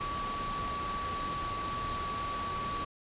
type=tone in noise; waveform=sine; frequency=1140 Hz; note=C#6; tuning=48 cents sharp; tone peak=-34 dBFS; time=0-2.85 s; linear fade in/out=10 ms; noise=pink; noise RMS=-39 dBFS; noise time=0-2.85 s; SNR=+2 dB; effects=resampled to 8000 Hz